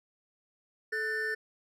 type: tone cluster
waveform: triangle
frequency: 436.1 / 1487 / 1785 Hz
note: A4 / F#6 / A6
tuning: -15 / +8 / +24 cents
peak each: -35 / -36 / -30 dBFS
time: 0.92-1.35 s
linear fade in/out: 10 ms
effects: none